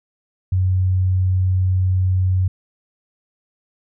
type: tone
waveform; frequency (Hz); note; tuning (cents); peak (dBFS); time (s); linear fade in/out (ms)
sine; 92.8; F#2; +6; -14; 0.52-2.48; 5
effects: none